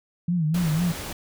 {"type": "tone with vibrato", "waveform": "sine", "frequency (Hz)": 164.81, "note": "E3", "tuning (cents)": 0, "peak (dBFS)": -20, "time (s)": [0.28, 0.92], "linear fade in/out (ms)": 5, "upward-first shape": "sine", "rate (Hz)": 4, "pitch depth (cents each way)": 140}
{"type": "noise", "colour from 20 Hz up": "pink", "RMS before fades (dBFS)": -34, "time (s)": [0.54, 1.13], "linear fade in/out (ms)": 5}
{"effects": []}